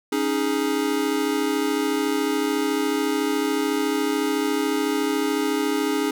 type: chord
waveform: square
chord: C# suspended second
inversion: none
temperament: equal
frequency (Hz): 277.2 / 311.1 / 415.3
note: C#4 / D#4 / G#4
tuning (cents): 0 / 0 / 0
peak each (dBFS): -26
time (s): 0.12-6.11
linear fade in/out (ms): 5
effects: none